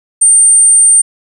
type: tone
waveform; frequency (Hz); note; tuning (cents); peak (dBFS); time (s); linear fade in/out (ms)
sine; 8830; C#9; -8; -3; 0.21-1.02; 10
effects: none